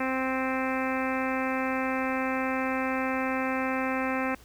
harmonic tone, 261.6 Hz, C4, in tune, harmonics 1 / 2 / 3 / 4 / 5 / 6 / 7 / 8 / 9 / 10, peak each -30 / -33 / -35 / -36 / -37 / -38 / -38 / -39 / -40 / -40 dBFS, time 0-4.35 s, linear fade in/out 5 ms, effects added 60 Hz sine -55 dBFS peak until 4.44 s + pink hiss -55 dBFS RMS until 4.44 s

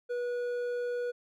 triangle tone with hard clipping, 486.4 Hz, B4, 26 cents flat, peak -32 dBFS, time 0.09-1.12 s, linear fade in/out 20 ms, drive 9 dB, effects none

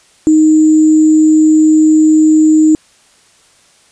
sine tone with sample-and-hold, 311.1 Hz, D#4, in tune, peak -4 dBFS, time 0.27-2.75 s, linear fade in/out 0 ms, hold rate 7350 Hz, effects white hiss -48 dBFS RMS until 3.91 s + resampled to 22050 Hz

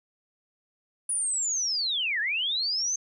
sine linear two-way sweep, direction down then up, 9840 to 1645 to 6380 Hz, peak -25 dBFS, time 1.09-2.96 s, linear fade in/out 5 ms, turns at 2.2 s, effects none

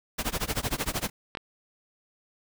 pink noise with tremolo, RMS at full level -27 dBFS, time 0.18-1.1 s, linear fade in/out 10 ms, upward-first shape sine, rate 13 Hz, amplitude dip 95%
clicks, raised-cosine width 0.3 ms, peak -17 dBFS, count 2, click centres 1.351 / 1.372 s
effects none

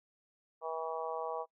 harmonic tone, 161.6 Hz, E3, 34 cents flat, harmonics 3 / 4 / 5 / 6 / 7, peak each -40 / -41 / -42 / -43 / -43 dBFS, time 0.61-1.46 s, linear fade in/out 50 ms, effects noise-tail reverb RT60 0.1 s tail -23 dB re dry

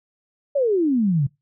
sine exponential sweep, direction down, 587.3 to 130.81 Hz, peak -16 dBFS, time 0.55-1.27 s, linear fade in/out 10 ms, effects noise-tail reverb RT60 0.2 s tail -23 dB re dry

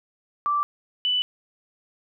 sine tone pair in turn, 1169 / 2983 Hz, D6 / F#7, -8 / +13 cents, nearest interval octave + major third, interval 1621 cents, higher second, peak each -20 dBFS, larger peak neither, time 0.46-0.63 / 1.05-1.22 s, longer neither, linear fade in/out 0 ms, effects none

